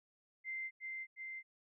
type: tone with echo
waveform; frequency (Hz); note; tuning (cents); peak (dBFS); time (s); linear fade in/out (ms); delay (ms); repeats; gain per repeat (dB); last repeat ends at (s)
sine; 2084; C7; -7; -39; 0.44-0.71; 50; 360; 2; -2; 1.43
effects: none